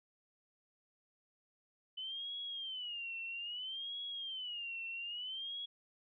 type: tone with vibrato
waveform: sine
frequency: 3001 Hz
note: F#7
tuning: 24 cents sharp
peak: -40 dBFS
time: 1.97-5.66 s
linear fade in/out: 10 ms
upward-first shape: sine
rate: 0.61 Hz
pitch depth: 180 cents each way
effects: none